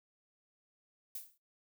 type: noise with exponential decay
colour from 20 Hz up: violet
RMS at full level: -39 dBFS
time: 1.15-1.38 s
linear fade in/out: 5 ms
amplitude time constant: 49 ms
effects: noise-tail reverb RT60 0.2 s tail -21 dB re dry